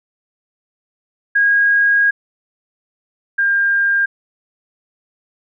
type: tone pair in turn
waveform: sine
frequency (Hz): 1637 / 1603.3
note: G#6 / G6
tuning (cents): -25 / +39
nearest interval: unison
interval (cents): 36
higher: first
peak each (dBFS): -10 / -12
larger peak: first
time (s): 1.35-2.11 / 3.38-4.06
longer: first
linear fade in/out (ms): 10
effects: none